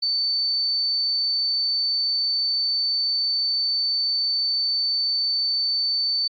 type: tone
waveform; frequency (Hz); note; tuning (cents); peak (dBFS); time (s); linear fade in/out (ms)
sine; 4533; C#8; +38; -20; 0.02-6.28; 10
effects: AAC 48 kbps